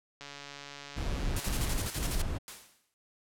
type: click train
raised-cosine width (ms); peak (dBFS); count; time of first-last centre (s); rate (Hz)
0.2; -27; 212; 0.21-1.696; 142
type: noise bursts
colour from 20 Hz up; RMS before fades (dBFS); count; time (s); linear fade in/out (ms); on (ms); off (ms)
brown; -32; 3; 0.96-2.386; 20; 440; 53
type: noise with tremolo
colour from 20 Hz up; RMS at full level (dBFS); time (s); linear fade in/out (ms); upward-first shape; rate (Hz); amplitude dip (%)
white; -35; 1.36-2.22; 5; square; 12; 50
type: noise with exponential decay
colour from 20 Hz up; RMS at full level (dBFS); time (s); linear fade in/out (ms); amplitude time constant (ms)
white; -41; 2.48-2.94; 0; 100
effects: low-pass 12000 Hz 12 dB/octave